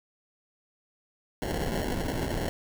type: noise with sample-and-hold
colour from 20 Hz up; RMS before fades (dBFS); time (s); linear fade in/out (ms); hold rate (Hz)
pink; -30; 1.42-2.49; 0; 1225
effects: none